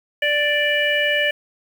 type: harmonic tone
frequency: 587.3 Hz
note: D5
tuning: in tune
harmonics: 1 / 3 / 4 / 5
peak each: -22 / -20 / -24 / -23 dBFS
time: 0.22-1.31 s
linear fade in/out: 5 ms
effects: 7-bit